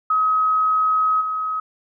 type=tone with level steps; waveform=sine; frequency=1271 Hz; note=D#6; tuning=36 cents sharp; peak=-15 / -21 dBFS; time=0.1-1.6 s; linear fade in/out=5 ms; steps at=1.2 s; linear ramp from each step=20 ms; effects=none